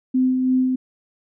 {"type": "tone with tremolo", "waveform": "sine", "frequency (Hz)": 257, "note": "C4", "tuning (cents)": -31, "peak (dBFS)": -14, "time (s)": [0.14, 0.76], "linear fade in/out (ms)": 10, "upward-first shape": "sine", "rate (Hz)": 3, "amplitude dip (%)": 35, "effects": []}